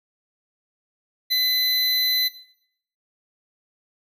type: tone pair together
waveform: square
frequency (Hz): 2015 / 4030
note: B6 / B7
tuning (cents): +34 / +34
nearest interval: octave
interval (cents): 1200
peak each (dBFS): -30 / -19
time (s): 1.3-2.29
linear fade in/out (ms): 20
effects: noise-tail reverb RT60 0.7 s tail -18 dB re dry